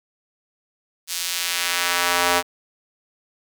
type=tone with high-pass filter sweep; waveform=square; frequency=87.8 Hz; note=F2; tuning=10 cents sharp; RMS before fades=-22 dBFS; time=1.07-2.43 s; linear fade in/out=50 ms; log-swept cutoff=4900 to 660 Hz; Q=0.79; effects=none